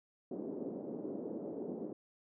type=band-pass noise; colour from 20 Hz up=pink; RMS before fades=-42 dBFS; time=0.31-1.93 s; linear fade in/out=5 ms; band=230 to 490 Hz; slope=24 dB/octave; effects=none